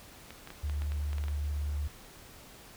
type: clicks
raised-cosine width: 0.3 ms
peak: -28 dBFS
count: 10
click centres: 0.306 / 0.474 / 0.504 / 0.697 / 0.82 / 0.92 / 1.131 / 1.183 / 1.239 / 1.283 s
type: tone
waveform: sine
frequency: 73.42 Hz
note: D2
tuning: in tune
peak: -30 dBFS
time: 0.63-1.88 s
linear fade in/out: 10 ms
effects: pink hiss -52 dBFS RMS until 2.76 s